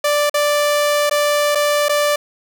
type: tone with dropouts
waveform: sawtooth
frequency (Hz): 587.3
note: D5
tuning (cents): 0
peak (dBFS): -10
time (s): 0.04-2.16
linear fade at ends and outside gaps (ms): 5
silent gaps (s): 0.297-0.341 / 1.097-1.11 / 1.55-1.554 / 1.885-1.893
effects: none